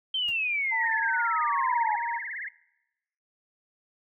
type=exponential sweep; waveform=sine; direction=down; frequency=3151 to 830.6 Hz; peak=-25 dBFS; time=0.14-1.96 s; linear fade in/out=5 ms
type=noise with exponential decay; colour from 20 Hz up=pink; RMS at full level=-43 dBFS; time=0.28-0.38 s; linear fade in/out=5 ms; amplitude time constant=21 ms
type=tone with pitch glide; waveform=sine; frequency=902 to 938.1 Hz; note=A5 to A#5; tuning=+43 to +11 cents; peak=-29 dBFS; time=0.71-2.19 s; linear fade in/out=20 ms; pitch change=+68 cents; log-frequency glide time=0.95-1.32 s
type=tone with vibrato; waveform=sine; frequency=1873 Hz; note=A#6; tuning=8 cents sharp; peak=-33 dBFS; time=0.8-2.49 s; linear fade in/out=10 ms; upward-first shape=triangle; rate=18 Hz; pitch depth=270 cents each way
effects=noise-tail reverb RT60 0.9 s tail -20 dB re dry